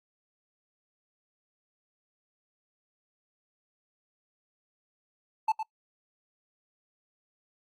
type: tone with echo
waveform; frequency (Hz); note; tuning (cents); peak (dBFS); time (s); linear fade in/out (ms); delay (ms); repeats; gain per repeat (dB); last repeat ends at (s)
triangle; 877; A5; -6; -20; 5.48-5.52; 5; 110; 1; -8; 5.63
effects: noise-tail reverb RT60 0.1 s tail -23 dB re dry + Opus 48 kbps